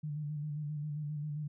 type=tone with vibrato; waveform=sine; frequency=149.3 Hz; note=D3; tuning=29 cents sharp; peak=-35 dBFS; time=0.03-1.48 s; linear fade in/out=10 ms; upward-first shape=square; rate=7.5 Hz; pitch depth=35 cents each way; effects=none